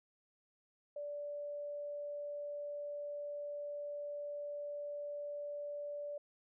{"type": "tone", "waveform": "sine", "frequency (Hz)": 582, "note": "D5", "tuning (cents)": -16, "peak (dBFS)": -40, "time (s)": [0.96, 6.18], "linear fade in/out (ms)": 5, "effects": []}